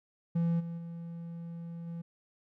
triangle tone with level steps, 168.5 Hz, E3, 38 cents sharp, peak -24 / -34 / -37 / -35 dBFS, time 0.35-2.02 s, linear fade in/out 10 ms, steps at 0.59 / 0.77 / 1.86 s, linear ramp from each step 20 ms, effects none

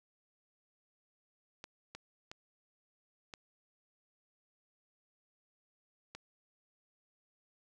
clicks, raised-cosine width 0.2 ms, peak -28 dBFS, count 5, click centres 1.641 / 1.95 / 2.315 / 3.338 / 6.15 s, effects none

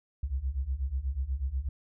sine beating tone pair, 62.1 / 70.3 Hz, B1 / C#2, +10 / +25 cents, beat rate 8.2 Hz, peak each -33 / -31 dBFS, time 0.23-1.69 s, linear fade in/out 5 ms, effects none

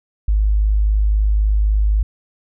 sine tone, 51.91 Hz, G#1, in tune, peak -12 dBFS, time 0.28-2.03 s, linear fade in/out 5 ms, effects none

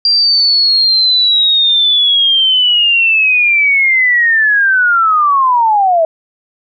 sine linear sweep, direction down, 4758 to 632 Hz, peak -7 dBFS, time 0.05-6.05 s, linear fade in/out 2 ms, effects none

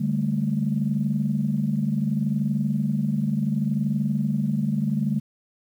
sine chord, D suspended fourth, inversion none, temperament equal with one note detuned, 146.83 / 199.31 / 220 Hz, D3 / G3 / A3, 0 / +29 / 0 cents, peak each -25 dBFS, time 0-5.2 s, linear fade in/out 10 ms, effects tanh soft clip ceiling -11 dBFS + 9-bit

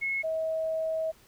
sine tone pair in turn, 2180 / 640.9 Hz, C#7 / E5, -29 / -49 cents, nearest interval octave + major sixth, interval 2120 cents, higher first, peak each -27 dBFS, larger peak neither, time 0.01-0.23 / 0.23-1.12 s, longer second, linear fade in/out 20 ms, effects pink hiss -59 dBFS RMS until 1.27 s

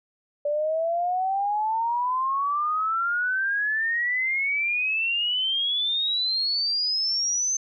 sine exponential sweep, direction up, 579 to 6272 Hz, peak -22 dBFS, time 0.45-7.57 s, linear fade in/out 5 ms, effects none

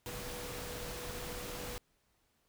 sine tone in noise, 490 Hz, B4, 14 cents flat, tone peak -47 dBFS, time 0.06-1.78 s, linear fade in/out 0 ms, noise pink, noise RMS -43 dBFS, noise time 0.06-1.78 s, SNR -7 dB, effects pink hiss -75 dBFS RMS until 2.48 s

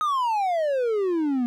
triangle exponential sweep, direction down, 1272 to 236 Hz, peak -19 dBFS, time 0.01-1.46 s, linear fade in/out 0 ms, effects none

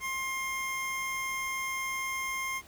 square tone pair together, 1061 / 2122 Hz, C6 / C7, +24 / +24 cents, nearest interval octave, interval 1200 cents, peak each -37 / -34 dBFS, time 0-2.62 s, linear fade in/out 50 ms, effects pink hiss -55 dBFS RMS until 2.67 s

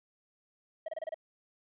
triangle tone bursts, 639 Hz, D#5, 46 cents sharp, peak -32 dBFS, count 6, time 0.86-1.144 s, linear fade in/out 5 ms, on 24 ms, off 28 ms, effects resampled to 8000 Hz + 12-bit

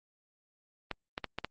clicks, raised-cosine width 0.3 ms, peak -18 dBFS, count 5, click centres 0.913 / 1.179 / 1.243 / 1.386 / 1.446 s, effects Opus 48 kbps

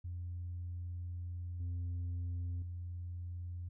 sine tone with level steps, 87.8 Hz, F2, 10 cents sharp, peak -38 / -33 / -39 dBFS, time 0.04-3.69 s, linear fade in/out 10 ms, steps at 1.6 / 2.62 s, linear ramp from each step 2 ms, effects tanh soft clip ceiling -35 dBFS

